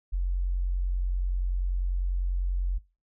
sine tone, 45.12 Hz, F#1, 43 cents flat, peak -24 dBFS, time 0.12-2.79 s, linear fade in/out 20 ms, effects noise-tail reverb RT60 0.3 s tail -22 dB re dry

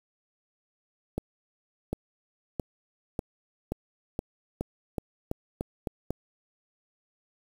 accelerating click train, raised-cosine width 2 ms, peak -16 dBFS, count 12, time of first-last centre 1.18-6.106 s, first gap 750 ms, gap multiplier 0.89, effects 7-bit

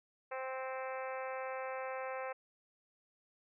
harmonic tone with a mistuned harmonic, 261.6 Hz, C4, in tune, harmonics 2 / 3 / 4 / 5 / 6 / 7 / 8 / 9 / 10, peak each -41 / -45 / -47 / -49 / -51 / -52 / -53 / -54 / -55 dBFS, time 0.31-2.33 s, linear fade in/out 10 ms, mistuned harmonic 9, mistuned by -19 cents, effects none

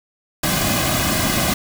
pink noise with comb filter, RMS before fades -19 dBFS, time 0.43-1.54 s, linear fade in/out 5 ms, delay 2.2 ms, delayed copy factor -0.7, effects none

